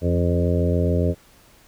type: harmonic tone with a mistuned harmonic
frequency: 87.2 Hz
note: F2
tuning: 2 cents flat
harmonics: 1 / 2 / 3 / 4 / 5 / 6 / 7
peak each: -20 / -24 / -27 / -29 / -27 / -28 / -29 dBFS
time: 0.01-1.15 s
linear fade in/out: 50 ms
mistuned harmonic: 2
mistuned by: -40 cents
effects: pink hiss -53 dBFS RMS until 1.67 s